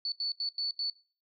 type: tone bursts at uneven times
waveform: sine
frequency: 4463 Hz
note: C#8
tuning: 11 cents sharp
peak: -30 dBFS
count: 5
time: 0.05-0.12 / 0.2-0.32 / 0.4-0.49 / 0.58-0.71 / 0.79-0.9 s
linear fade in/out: 2 ms
effects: noise-tail reverb RT60 0.4 s tail -20 dB re dry